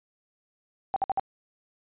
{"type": "tone bursts", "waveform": "sine", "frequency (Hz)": 775, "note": "G5", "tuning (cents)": -20, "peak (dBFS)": -22, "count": 4, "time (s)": [0.94, 1.196], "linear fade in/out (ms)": 0, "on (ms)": 22, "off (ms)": 56, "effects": ["resampled to 8000 Hz"]}